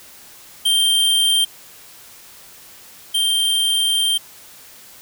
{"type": "tone pair in turn", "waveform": "square", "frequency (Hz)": [3162, 3162], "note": ["G7", "G7"], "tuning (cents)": [14, 14], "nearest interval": "unison", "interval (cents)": 0, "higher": "neither", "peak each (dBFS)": [-14, -16], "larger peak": "first", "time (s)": [[0.65, 1.45], [3.14, 4.18]], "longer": "second", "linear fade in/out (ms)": 10, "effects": ["white hiss -43 dBFS RMS until 5.01 s"]}